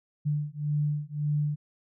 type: beating tone pair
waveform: sine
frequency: 147.3 / 149.1 Hz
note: D3 / D3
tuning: +6 / +27 cents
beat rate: 1.8 Hz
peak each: -29 dBFS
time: 0.25-1.56 s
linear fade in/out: 20 ms
effects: none